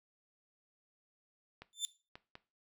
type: clicks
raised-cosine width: 0.3 ms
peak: -32 dBFS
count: 3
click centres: 1.62 / 2.155 / 2.354 s
type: tone with exponential growth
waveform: 25% pulse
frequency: 3547 Hz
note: A7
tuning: 13 cents sharp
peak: -26 dBFS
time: 1.73-1.85 s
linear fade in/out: 0 ms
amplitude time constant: 26 ms
effects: noise-tail reverb RT60 0.3 s tail -17 dB re dry